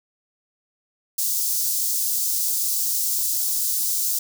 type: high-pass noise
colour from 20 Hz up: white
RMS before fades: -23 dBFS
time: 1.18-4.19 s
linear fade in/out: 5 ms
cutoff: 5100 Hz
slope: 24 dB/octave
effects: none